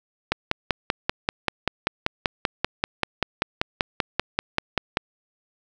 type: click train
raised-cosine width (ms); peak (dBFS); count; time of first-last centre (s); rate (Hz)
0.3; -4; 25; 0.32-4.971; 5.16
effects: none